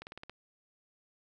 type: slowing click train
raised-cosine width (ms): 0.3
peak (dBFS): -28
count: 6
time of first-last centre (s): 0.02-0.296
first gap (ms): 49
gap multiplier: 1.06
effects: none